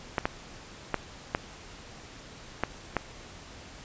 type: clicks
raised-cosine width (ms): 0.5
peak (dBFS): -10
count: 6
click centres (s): 0.182 / 0.255 / 0.943 / 1.349 / 2.636 / 2.967
effects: pink hiss -47 dBFS RMS until 3.84 s + resampled to 16000 Hz